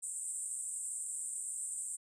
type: band-pass noise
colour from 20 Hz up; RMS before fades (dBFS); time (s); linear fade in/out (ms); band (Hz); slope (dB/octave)
white; -40; 0.02-1.97; 20; 7800 to 9200; 96
effects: resampled to 22050 Hz